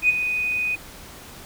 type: tone with ADSR envelope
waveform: sine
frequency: 2489 Hz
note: D#7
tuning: in tune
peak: -11 dBFS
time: 0.02-0.76 s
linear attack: 71 ms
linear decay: 21 ms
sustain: -10 dB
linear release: 16 ms
effects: tanh soft clip ceiling -7 dBFS + pink hiss -42 dBFS RMS until 1.45 s